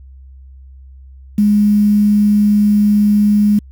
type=tone with quantisation; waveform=sine; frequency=207.7 Hz; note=G#3; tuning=in tune; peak=-8 dBFS; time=1.38-3.59 s; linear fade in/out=5 ms; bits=6; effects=added 66 Hz sine -35 dBFS peak until 3.71 s